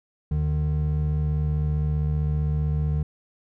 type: tone pair together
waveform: triangle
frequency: 75.33 / 150.8 Hz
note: D2 / D3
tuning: +45 / +46 cents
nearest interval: octave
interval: 1201 cents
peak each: -22 dBFS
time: 0.31-3.03 s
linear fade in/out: 5 ms
effects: none